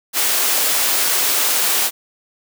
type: high-pass noise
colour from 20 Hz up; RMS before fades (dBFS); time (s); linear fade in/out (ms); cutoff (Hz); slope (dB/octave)
white; -17; 0.13-1.91; 50; 350; 12
effects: none